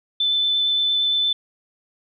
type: tone with vibrato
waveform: sine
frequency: 3520 Hz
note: A7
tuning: in tune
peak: -17 dBFS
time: 0.2-1.33 s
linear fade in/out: 5 ms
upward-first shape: sine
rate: 8.7 Hz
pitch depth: 8 cents each way
effects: none